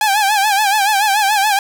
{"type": "tone with vibrato", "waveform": "sawtooth", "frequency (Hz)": 821, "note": "G#5", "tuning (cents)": -20, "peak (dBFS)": -8, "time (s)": [0.01, 1.59], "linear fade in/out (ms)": 2, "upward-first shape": "sine", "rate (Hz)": 7, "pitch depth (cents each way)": 100, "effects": []}